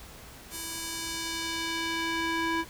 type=tone with band-pass filter sweep; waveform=square; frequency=329.6 Hz; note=E4; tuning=in tune; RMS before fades=-32 dBFS; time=0.5-2.65 s; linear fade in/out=50 ms; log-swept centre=11000 to 1400 Hz; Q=0.77; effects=added 60 Hz sine -53 dBFS peak until 2.69 s + pink hiss -48 dBFS RMS until 2.69 s